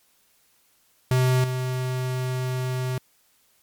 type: tone with level steps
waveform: square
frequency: 128 Hz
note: C3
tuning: 38 cents flat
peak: -18 / -25 dBFS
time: 1.11-2.98 s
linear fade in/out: 2 ms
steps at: 1.44 s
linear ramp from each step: 2 ms
effects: white hiss -63 dBFS RMS until 3.62 s + MP3 96 kbps

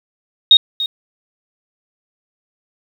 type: tone with echo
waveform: sine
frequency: 3729 Hz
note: A#7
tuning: in tune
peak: -3 dBFS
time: 0.51-0.57 s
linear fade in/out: 2 ms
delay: 290 ms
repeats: 1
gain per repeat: -14 dB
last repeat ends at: 0.86 s
effects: 7-bit

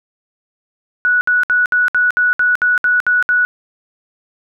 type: tone bursts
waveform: sine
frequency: 1471 Hz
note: F#6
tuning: 11 cents flat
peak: -10 dBFS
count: 11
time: 1.05-3.45 s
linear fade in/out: 0 ms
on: 160 ms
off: 64 ms
effects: none

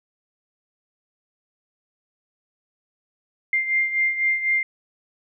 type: beating tone pair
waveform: sine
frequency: 2101 / 2105 Hz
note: C7 / C7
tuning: +7 / +10 cents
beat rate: 4 Hz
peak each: -20 / -26 dBFS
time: 3.53-4.63 s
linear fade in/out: 2 ms
effects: none

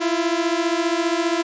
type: beating tone pair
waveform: sawtooth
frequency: 329.6 / 344.6 Hz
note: E4 / F4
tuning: 0 / -23 cents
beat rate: 15 Hz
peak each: -18 dBFS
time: 0-1.43 s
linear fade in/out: 20 ms
effects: resampled to 16000 Hz

